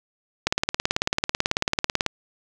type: click train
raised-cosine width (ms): 0.2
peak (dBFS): -3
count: 30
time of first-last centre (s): 0.47-2.063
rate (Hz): 18.2
effects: none